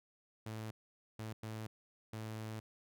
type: tone bursts at uneven times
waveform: sawtooth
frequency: 109.7 Hz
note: A2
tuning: 5 cents flat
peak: -38 dBFS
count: 4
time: 0.46-0.71 / 1.19-1.33 / 1.43-1.67 / 2.13-2.6 s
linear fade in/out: 5 ms
effects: none